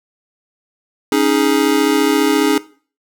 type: chord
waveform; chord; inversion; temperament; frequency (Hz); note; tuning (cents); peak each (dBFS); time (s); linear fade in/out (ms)
square; C# suspended second; none; just; 277.2 / 311.8 / 415.8; C#4 / D#4 / G#4; 0 / +4 / +2; -17; 1.12-2.58; 2
effects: noise-tail reverb RT60 0.4 s tail -18 dB re dry